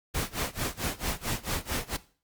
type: noise with tremolo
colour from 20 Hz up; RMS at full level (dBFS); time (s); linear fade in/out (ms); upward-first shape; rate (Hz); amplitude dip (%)
pink; -29; 0.14-1.97; 10; sine; 4.5; 95
effects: noise-tail reverb RT60 0.4 s tail -17 dB re dry + Opus 48 kbps